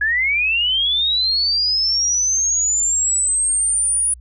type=linear sweep; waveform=sine; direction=up; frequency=1661.2 to 9800 Hz; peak=-15 dBFS; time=0.01-4.14 s; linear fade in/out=5 ms; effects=added 60 Hz sine -38 dBFS peak until 4.2 s